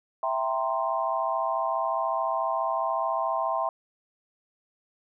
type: chord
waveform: sine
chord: C dominant seventh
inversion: first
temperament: equal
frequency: 659.3 / 784 / 932.3 / 1046.5 Hz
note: E5 / G5 / Bb5 / C6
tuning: 0 / 0 / 0 / 0 cents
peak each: -29 / -31 / -32 / -29 dBFS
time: 0.23-3.69 s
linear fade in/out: 2 ms
effects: none